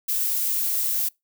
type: noise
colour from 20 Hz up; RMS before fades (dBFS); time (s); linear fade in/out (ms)
violet; -24; 0.08-1.09; 10
effects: noise-tail reverb RT60 0.2 s tail -26 dB re dry